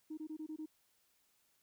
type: tone bursts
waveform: sine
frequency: 311.1 Hz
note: D#4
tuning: in tune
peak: -40 dBFS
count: 6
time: 0.1-0.66 s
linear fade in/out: 10 ms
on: 75 ms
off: 22 ms
effects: tanh soft clip ceiling -37 dBFS + white hiss -75 dBFS RMS until 1.62 s